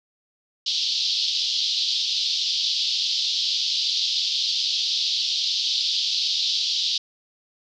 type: band-pass noise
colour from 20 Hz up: white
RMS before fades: -24 dBFS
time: 0.66-6.98 s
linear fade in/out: 5 ms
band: 3200 to 5000 Hz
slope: 48 dB/octave
effects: none